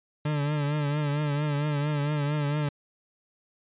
40% pulse tone with vibrato, 147.1 Hz, D3, 3 cents sharp, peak -24 dBFS, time 0.25-2.69 s, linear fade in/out 5 ms, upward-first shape triangle, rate 4.4 Hz, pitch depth 66 cents each way, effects resampled to 8000 Hz

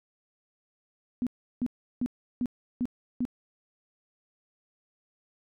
sine tone bursts, 246.4 Hz, B3, 4 cents flat, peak -25 dBFS, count 6, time 1.22-3.252 s, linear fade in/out 0 ms, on 47 ms, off 350 ms, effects none

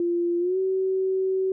sine tone with pitch glide, 345.6 to 379.1 Hz, F4 to F#4, -18 to +42 cents, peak -21 dBFS, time 0-1.52 s, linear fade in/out 2 ms, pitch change +160 cents, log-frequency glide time 0.39-0.58 s, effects none

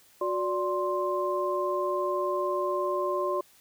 sine tone cluster, 365.7 / 583 / 1049 Hz, F#4 / D5 / C6, -20 / -13 / +4 cents, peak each -30 dBFS, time 0.21-3.41 s, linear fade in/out 5 ms, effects white hiss -59 dBFS RMS until 3.6 s

